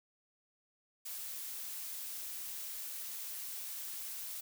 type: noise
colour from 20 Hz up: blue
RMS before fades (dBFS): -43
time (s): 1.05-4.41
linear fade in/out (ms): 10
effects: none